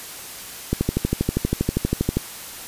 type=click train; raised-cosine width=3 ms; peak=-6 dBFS; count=19; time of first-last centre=0.73-2.17 s; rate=12.5 Hz; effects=white hiss -36 dBFS RMS until 2.67 s + resampled to 32000 Hz